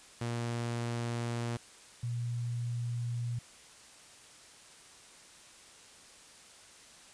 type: tone pair in turn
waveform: sawtooth / sine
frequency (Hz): 118.2 / 119.57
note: A#2 / A#2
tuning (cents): +24 / +44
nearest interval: unison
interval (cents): 20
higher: second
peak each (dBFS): -29 / -32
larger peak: first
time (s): 0.21-1.57 / 2.03-3.39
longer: neither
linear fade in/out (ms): 5
effects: white hiss -55 dBFS RMS until 7.13 s + resampled to 22050 Hz